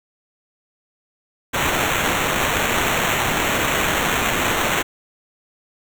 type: noise with sample-and-hold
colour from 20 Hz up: violet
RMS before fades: -20 dBFS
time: 1.53-4.83 s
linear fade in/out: 20 ms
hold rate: 4900 Hz
effects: none